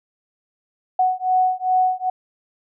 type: beating tone pair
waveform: sine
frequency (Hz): 740 / 742.5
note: F#5 / F#5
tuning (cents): 0 / +6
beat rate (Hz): 2.5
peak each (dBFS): -19 / -19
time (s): 0.99-2.1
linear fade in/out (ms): 5
effects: none

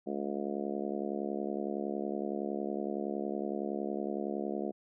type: harmonic tone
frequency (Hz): 70.8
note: C#2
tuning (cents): +37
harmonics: 3 / 4 / 5 / 6 / 7 / 8 / 9 / 10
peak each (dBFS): -38 / -41 / -38 / -41 / -43 / -47 / -43 / -45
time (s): 0.06-4.72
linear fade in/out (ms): 20
effects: none

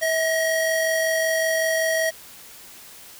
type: tone pair together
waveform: square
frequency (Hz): 646 / 1892.7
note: E5 / A#6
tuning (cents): -35 / +26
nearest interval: octave + perfect fifth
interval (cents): 1861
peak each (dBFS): -22 / -25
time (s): 0.01-2.11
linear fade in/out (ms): 20
effects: white hiss -44 dBFS RMS until 3.19 s

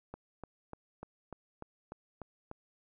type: click train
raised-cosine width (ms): 1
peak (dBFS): -29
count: 9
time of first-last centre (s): 0.14-2.514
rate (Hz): 3.37
effects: none

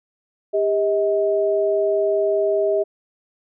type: tone pair together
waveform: sine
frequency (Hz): 400 / 635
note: G4 / D#5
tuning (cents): +35 / +35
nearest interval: minor sixth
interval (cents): 800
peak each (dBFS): -19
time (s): 0.53-2.84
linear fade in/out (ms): 20
effects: none

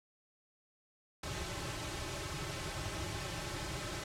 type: noise with comb filter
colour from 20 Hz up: pink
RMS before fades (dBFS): -40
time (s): 1.23-4.04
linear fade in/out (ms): 5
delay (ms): 4.2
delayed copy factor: -0.9
effects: low-pass 8000 Hz 12 dB/octave

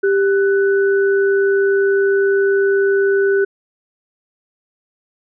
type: tone pair together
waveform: sine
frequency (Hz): 394.1 / 1490.1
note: G4 / F#6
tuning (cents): +9 / +12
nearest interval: octave + major seventh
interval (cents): 2303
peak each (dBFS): -12 / -21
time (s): 0.03-3.45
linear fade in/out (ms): 10
effects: none

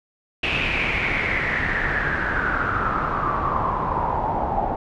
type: noise with low-pass filter sweep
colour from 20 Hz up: pink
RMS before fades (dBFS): -23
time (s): 0.43-4.76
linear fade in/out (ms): 5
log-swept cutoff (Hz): 2700 to 770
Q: 7.3
effects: none

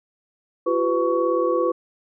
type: tone cluster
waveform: sine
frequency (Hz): 344.6 / 382.5 / 501 / 1120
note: F4 / G4 / B4 / C#6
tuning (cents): -23 / -42 / +25 / +18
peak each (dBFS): -23 / -26 / -21 / -26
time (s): 0.66-1.72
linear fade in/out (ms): 10
effects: none

